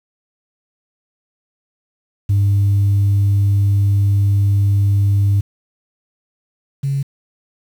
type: tone pair in turn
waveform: sine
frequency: 100 / 138.15 Hz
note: G2 / C#3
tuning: +35 / -6 cents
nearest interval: tritone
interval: 559 cents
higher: second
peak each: -9 / -15 dBFS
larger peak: first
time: 2.29-5.41 / 6.83-7.03 s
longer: first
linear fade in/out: 10 ms
effects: tanh soft clip ceiling -9 dBFS + 7-bit